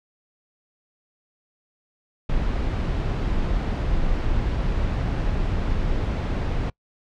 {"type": "noise", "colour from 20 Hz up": "brown", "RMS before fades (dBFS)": -23, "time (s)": [2.29, 6.7], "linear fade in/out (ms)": 5, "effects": ["noise-tail reverb RT60 0.1 s tail -25 dB re dry", "low-pass 4000 Hz 12 dB/octave"]}